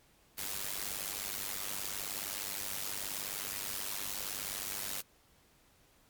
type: noise with amplitude modulation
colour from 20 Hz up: white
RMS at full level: -35 dBFS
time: 0.37-5.02 s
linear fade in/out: 20 ms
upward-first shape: sine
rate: 99.1 Hz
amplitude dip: 85%
effects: pink hiss -66 dBFS RMS until 6.09 s + MP3 96 kbps